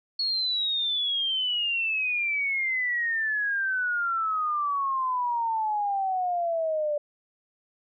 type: exponential sweep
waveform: sine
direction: down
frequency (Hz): 4363 to 584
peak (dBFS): -24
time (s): 0.19-6.98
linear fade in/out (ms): 5
effects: none